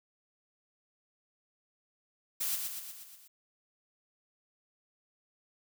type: noise with echo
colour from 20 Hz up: blue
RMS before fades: -33 dBFS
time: 2.4-2.56 s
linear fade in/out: 10 ms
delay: 120 ms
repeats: 6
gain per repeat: -4 dB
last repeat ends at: 3.28 s
effects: none